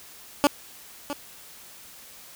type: tone with echo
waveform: 15% pulse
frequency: 287.8 Hz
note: D4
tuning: 35 cents flat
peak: -9 dBFS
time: 0.44-0.47 s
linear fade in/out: 0 ms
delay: 660 ms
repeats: 1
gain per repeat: -13 dB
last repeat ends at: 1.13 s
effects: white hiss -47 dBFS RMS until 2.35 s